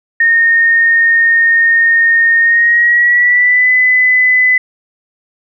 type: tone with pitch glide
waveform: sine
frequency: 1841 to 2008 Hz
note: A#6 to B6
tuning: -22 to +28 cents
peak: -6 dBFS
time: 0.2-4.58 s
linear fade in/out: 5 ms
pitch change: +150 cents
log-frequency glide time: 2.4-3.7 s
effects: none